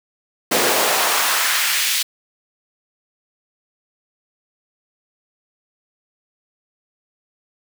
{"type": "noise with high-pass filter sweep", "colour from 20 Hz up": "pink", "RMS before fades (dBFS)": -18, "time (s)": [0.51, 2.03], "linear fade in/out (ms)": 10, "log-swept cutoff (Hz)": [330, 3100], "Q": 1.2, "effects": []}